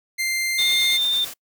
sawtooth tone with pitch glide, 2093 to 2111 Hz, C7 to C7, 0 to +15 cents, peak -18 dBFS, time 0.18-0.98 s, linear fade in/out 20 ms, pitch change +15 cents, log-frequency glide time 0.51-0.69 s
sine tone with vibrato, 3602 Hz, A7, 40 cents sharp, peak -18 dBFS, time 0.58-1.25 s, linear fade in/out 10 ms, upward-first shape triangle, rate 15 Hz, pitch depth 15 cents each way
white noise with tremolo, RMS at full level -33 dBFS, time 0.58-1.34 s, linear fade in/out 10 ms, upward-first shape sine, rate 9.1 Hz, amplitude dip 40%
effects noise-tail reverb RT60 0.1 s tail -26 dB re dry

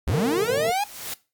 45% pulse linear sweep, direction up, 55.1 to 842 Hz, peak -21 dBFS, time 0.07-0.84 s, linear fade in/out 5 ms
pink band-pass noise, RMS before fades -34 dBFS, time 0.09-0.7 s, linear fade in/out 2 ms, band 100 to 860 Hz, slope 48 dB/octave
sine tone, 457 Hz, A#4, 34 cents flat, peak -24 dBFS, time 0.13-0.72 s, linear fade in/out 10 ms
white noise with exponential growth, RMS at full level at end -29 dBFS, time 0.45-1.14 s, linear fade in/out 5 ms, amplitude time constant 150 ms
effects noise-tail reverb RT60 0.3 s tail -20 dB re dry + MP3 96 kbps

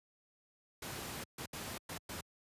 pink noise bursts at uneven times, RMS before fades -43 dBFS, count 5, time 0.82-1.24 / 1.38-1.46 / 1.53-1.78 / 1.89-1.98 / 2.09-2.21 s, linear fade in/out 5 ms, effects high-pass 80 Hz 12 dB/octave + resampled to 32000 Hz

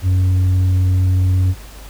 triangle tone with tanh clipping, 92.5 Hz, F#2, in tune, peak -12 dBFS, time 0.02-1.55 s, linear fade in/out 50 ms, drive 8 dB, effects added 50 Hz sine -34 dBFS peak until 1.89 s + pink hiss -40 dBFS RMS until 1.89 s

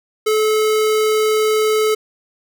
square tone, 432 Hz, A4, 32 cents flat, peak -14 dBFS, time 0.26-1.95 s, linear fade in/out 10 ms, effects none

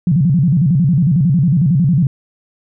sine tone with vibrato, 154.9 Hz, D#3, 7 cents flat, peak -9 dBFS, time 0.07-2.07 s, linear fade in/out 2 ms, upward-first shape square, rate 11 Hz, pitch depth 230 cents each way, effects none

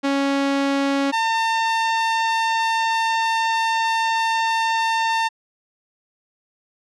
sawtooth tone pair in turn, 277.2 / 903.2 Hz, C#4 / A5, 0 / +45 cents, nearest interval octave + minor sixth, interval 2045 cents, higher second, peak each -14 dBFS, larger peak neither, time 0.03-1.12 / 1.12-5.29 s, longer second, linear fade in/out 20 ms, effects low-pass 5000 Hz 12 dB/octave

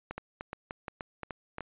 two click trains, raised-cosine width 0.5 ms, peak -22 / -22 dBFS, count 5 / 6, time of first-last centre 0.18-1.584 / 0.11-1.607 s, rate 2.85 / 3.34 Hz, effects resampled to 8000 Hz

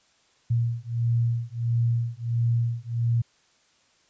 sine beating tone pair, 116.7 / 118.2 Hz, A#2 / A#2, +2 / +24 cents, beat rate 1.5 Hz, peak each -25 dBFS, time 0.5-3.22 s, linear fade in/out 10 ms, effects white hiss -63 dBFS RMS until 4.09 s + resampled to 16000 Hz

